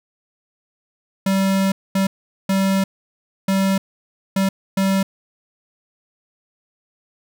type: tone bursts at uneven times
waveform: square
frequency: 193.4 Hz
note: G3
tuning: 23 cents flat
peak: -16 dBFS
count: 6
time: 1.26-1.72 / 1.95-2.07 / 2.49-2.84 / 3.48-3.78 / 4.36-4.49 / 4.77-5.03 s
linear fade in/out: 5 ms
effects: none